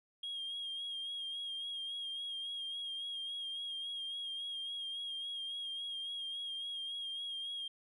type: tone with vibrato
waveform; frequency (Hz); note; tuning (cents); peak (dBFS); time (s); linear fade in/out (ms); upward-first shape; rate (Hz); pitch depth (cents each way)
sine; 3252; G#7; -37; -37; 0.23-7.68; 5; sine; 3.6; 34
effects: tanh soft clip ceiling -36 dBFS